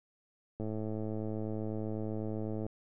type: click train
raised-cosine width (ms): 2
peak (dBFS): -25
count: 224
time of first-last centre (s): 0.6-2.665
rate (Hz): 108
effects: none